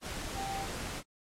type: tone in noise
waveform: sine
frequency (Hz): 784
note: G5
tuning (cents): 0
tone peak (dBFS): -36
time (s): 0.34-0.67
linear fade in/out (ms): 50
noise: pink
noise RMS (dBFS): -40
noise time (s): 0.01-1.03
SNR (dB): +1
effects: low-pass 10000 Hz 12 dB/octave + AAC 48 kbps